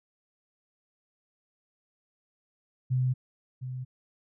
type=tone with echo; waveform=sine; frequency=127.8 Hz; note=C3; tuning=40 cents flat; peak=-23 dBFS; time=2.9-3.14 s; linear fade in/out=20 ms; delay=710 ms; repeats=1; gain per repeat=-10 dB; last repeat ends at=3.85 s; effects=none